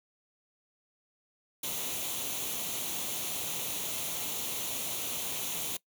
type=noise with comb filter; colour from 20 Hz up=white; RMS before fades=-35 dBFS; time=1.63-5.77 s; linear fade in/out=5 ms; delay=0.3 ms; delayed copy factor=+0.6; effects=noise-tail reverb RT60 0.1 s tail -21 dB re dry + high-pass 100 Hz 12 dB/octave